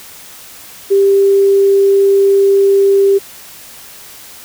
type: tone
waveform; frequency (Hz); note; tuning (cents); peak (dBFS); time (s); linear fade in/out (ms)
sine; 394.7; G4; +12; -6; 0.9-3.19; 20
effects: white hiss -35 dBFS RMS until 4.44 s